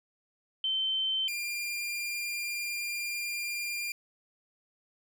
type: tone pair in turn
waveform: sine / sawtooth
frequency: 3092 / 2397 Hz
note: G7 / D7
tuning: -24 / +35 cents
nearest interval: major third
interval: 441 cents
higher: first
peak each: -27 / -29 dBFS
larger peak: first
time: 0.64-1.28 / 1.28-3.92 s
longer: second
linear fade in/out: 2 ms
effects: none